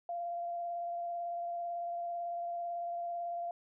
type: tone with vibrato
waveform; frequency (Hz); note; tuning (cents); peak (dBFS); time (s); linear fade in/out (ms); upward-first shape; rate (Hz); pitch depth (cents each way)
sine; 691; F5; -19; -35; 0.09-3.51; 2; square; 18; 11
effects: none